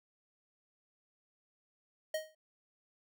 square tone with exponential decay, 626 Hz, D#5, 10 cents sharp, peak -31 dBFS, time 2.14-2.35 s, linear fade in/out 5 ms, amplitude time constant 44 ms, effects none

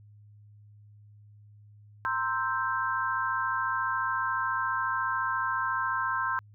sine chord, C dominant seventh, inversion third, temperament equal, 932.3 / 1046.5 / 1318.5 / 1568 Hz, Bb5 / C6 / E6 / G6, 0 / 0 / 0 / 0 cents, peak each -36 / -30 / -34 / -31 dBFS, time 2.05-6.39 s, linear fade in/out 0 ms, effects added 104 Hz sine -51 dBFS peak until 6.54 s

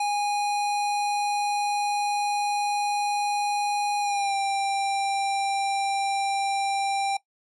square tone with pitch glide, 822 to 790.3 Hz, G#5 to G5, -18 to +14 cents, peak -24 dBFS, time 0-7.17 s, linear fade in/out 5 ms, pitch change -68 cents, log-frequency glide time 4-4.35 s, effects noise-tail reverb RT60 0.1 s tail -19 dB re dry + resampled to 24000 Hz

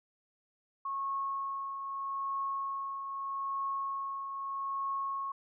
sine tone with tremolo, 1095 Hz, C#6, 22 cents flat, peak -31 dBFS, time 0.85-5.32 s, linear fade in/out 5 ms, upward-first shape triangle, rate 0.8 Hz, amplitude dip 50%, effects none

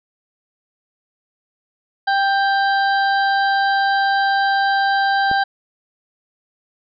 harmonic tone, 788 Hz, G5, 9 cents sharp, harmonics 1 / 2 / 4 / 5 / 6, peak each -16 / -19 / -33 / -30 / -32 dBFS, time 2.07-5.44 s, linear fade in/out 10 ms
click, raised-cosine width 2 ms, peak -15 dBFS, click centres 5.314 s
effects none

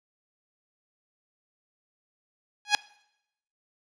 10% pulse tone with exponential growth, 830.6 Hz, G#5, in tune, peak -6 dBFS, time 2.65-2.75 s, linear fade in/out 1 ms, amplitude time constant 20 ms, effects noise-tail reverb RT60 0.8 s tail -22 dB re dry + resampled to 22050 Hz

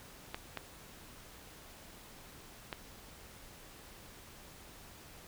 clicks, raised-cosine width 0.3 ms, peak -22 dBFS, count 3, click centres 0.345 / 0.573 / 2.728 s, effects pink hiss -54 dBFS RMS until 5.27 s

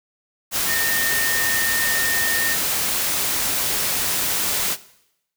sine tone in noise, 1830 Hz, A#6, 32 cents flat, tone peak -22 dBFS, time 0.66-2.57 s, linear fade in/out 50 ms, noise white, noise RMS -22 dBFS, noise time 0.51-4.77 s, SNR -3 dB, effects noise-tail reverb RT60 0.8 s tail -18 dB re dry

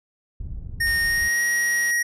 pink low-pass noise, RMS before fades -33 dBFS, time 0.4-1.28 s, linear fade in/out 2 ms, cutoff 100 Hz, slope 12 dB/octave
square tone with pitch glide, 1845 to 1894.7 Hz, A#6 to A#6, -18 to +28 cents, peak -20 dBFS, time 0.8-2.03 s, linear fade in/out 10 ms, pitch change +46 cents, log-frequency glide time 1-1.43 s
click train, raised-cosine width 0.2 ms, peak -25 dBFS, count 198, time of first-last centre 0.87-1.907 s, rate 190 Hz
effects resampled to 32000 Hz

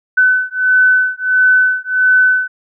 sine beating tone pair, 1508 / 1509.5 Hz, F#6 / F#6, +32 / +34 cents, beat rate 1.5 Hz, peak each -12 dBFS, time 0.17-2.48 s, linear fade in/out 10 ms, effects none

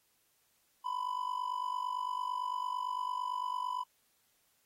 triangle tone with amplitude modulation, 999 Hz, B5, 20 cents sharp, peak -28 dBFS, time 0.84-3.84 s, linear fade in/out 20 ms, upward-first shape sine, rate 48.9 Hz, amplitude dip 80%, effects white hiss -73 dBFS RMS until 4.65 s + AAC 48 kbps

